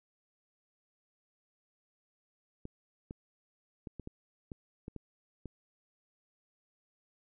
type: clicks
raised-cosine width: 3 ms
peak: -29 dBFS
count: 9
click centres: 2.654 / 3.109 / 3.872 / 3.997 / 4.074 / 4.518 / 4.881 / 4.963 / 5.457 s
effects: none